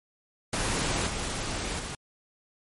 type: noise with level steps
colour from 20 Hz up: pink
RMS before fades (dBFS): -28 / -32 / -36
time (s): 0.53-1.95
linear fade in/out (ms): 2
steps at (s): 1.07 / 1.79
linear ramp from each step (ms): 2
effects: MP3 48 kbps